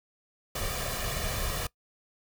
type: noise with comb filter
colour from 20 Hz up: pink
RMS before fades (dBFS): -32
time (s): 0.55-1.67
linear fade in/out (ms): 5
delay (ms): 1.7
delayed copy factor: +0.65
effects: noise-tail reverb RT60 0.1 s tail -21 dB re dry